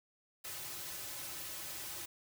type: noise with comb filter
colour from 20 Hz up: white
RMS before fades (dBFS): -44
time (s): 0.44-2.06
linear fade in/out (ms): 10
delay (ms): 4.3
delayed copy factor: -0.75
effects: none